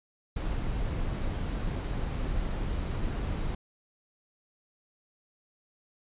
brown noise, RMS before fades -31 dBFS, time 0.36-3.55 s, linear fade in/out 5 ms, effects resampled to 8000 Hz

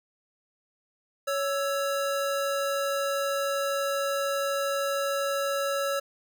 square tone pair together, 557 / 1323.9 Hz, C#5 / E6, +8 / +7 cents, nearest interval octave + minor third, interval 1499 cents, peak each -28 / -32 dBFS, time 1.27-6 s, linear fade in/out 10 ms, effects none

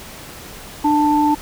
sine tone pair together, 298.3 / 885 Hz, D4 / A5, +27 / +10 cents, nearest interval octave + perfect fifth, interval 1883 cents, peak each -15 dBFS, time 0.84-1.35 s, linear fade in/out 10 ms, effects pink hiss -36 dBFS RMS until 1.41 s

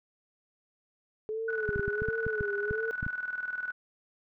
sine tone with vibrato, 427.6 Hz, A4, 49 cents flat, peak -31 dBFS, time 1.29-2.91 s, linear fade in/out 0 ms, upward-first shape sine, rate 1.4 Hz, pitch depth 95 cents each way
sine tone with tremolo, 1480 Hz, F#6, in tune, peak -30 dBFS, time 1.48-3.72 s, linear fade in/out 5 ms, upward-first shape square, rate 20 Hz, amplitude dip 65%
clicks, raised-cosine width 5 ms, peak -22 dBFS, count 11, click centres 1.691 / 1.76 / 1.795 / 1.88 / 2.02 / 2.086 / 2.266 / 2.409 / 2.71 / 3.029 / 3.065 s
effects none

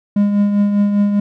triangle tone with tremolo, 204 Hz, G#3, 31 cents flat, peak -7 dBFS, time 0.16-1.2 s, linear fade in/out 5 ms, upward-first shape triangle, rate 5 Hz, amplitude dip 50%, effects none

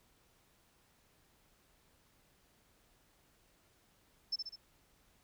sine tone with echo, 5290 Hz, E8, 5 cents sharp, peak -31 dBFS, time 4.32-4.36 s, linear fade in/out 10 ms, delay 67 ms, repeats 3, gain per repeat -5 dB, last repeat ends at 4.561 s, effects tanh soft clip ceiling -27 dBFS + pink hiss -70 dBFS RMS until 5.23 s

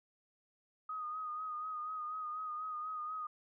sine tone with vibrato, 1244.5 Hz, D#6, in tune, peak -38 dBFS, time 0.89-3.27 s, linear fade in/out 5 ms, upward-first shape sine, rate 4.1 Hz, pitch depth 37 cents each way, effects none

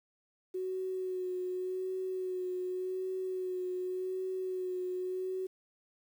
sine tone with vibrato, 370 Hz, F#4, in tune, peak -33 dBFS, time 0.54-5.47 s, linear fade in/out 10 ms, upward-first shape sine, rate 0.87 Hz, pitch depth 23 cents each way, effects 10-bit

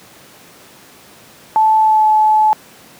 sine tone with pitch glide, 873 to 861.5 Hz, A5 to A5, -14 to -37 cents, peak -8 dBFS, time 1.56-2.53 s, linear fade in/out 0 ms, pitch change -23 cents, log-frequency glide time 1.8-2.06 s, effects pink hiss -42 dBFS RMS until 2.99 s + high-pass 150 Hz 12 dB/octave

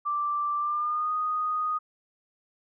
sine tone with pitch glide, 1174.7 to 1241 Hz, D6 to D#6, 0 to -5 cents, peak -25 dBFS, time 0.05-1.79 s, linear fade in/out 20 ms, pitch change +95 cents, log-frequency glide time 0.58-1.13 s, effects none

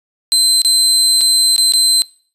30% pulse tone with dropouts, 4090 Hz, C8, 40 cents flat, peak -6 dBFS, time 0.32-2.02 s, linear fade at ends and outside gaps 0 ms, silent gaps 0.618-0.648 / 1.209-1.214 / 1.563-1.58 / 1.722-1.736 s, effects noise-tail reverb RT60 0.5 s tail -23 dB re dry + resampled to 32000 Hz

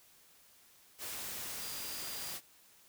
sine tone in noise, 4800 Hz, D8, 37 cents sharp, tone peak -48 dBFS, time 1.58-2.36 s, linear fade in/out 50 ms, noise white, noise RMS -42 dBFS, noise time 0.98-2.41 s, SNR -9 dB, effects white hiss -63 dBFS RMS until 2.88 s

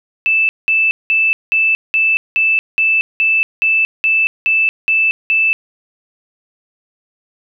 sine tone bursts, 2637 Hz, E7, in tune, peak -10 dBFS, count 13, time 0.26-5.53 s, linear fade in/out 0 ms, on 230 ms, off 190 ms, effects none

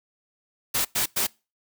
white noise bursts, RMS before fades -24 dBFS, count 3, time 0.74-1.27 s, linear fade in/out 10 ms, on 110 ms, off 100 ms, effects noise-tail reverb RT60 0.3 s tail -25 dB re dry

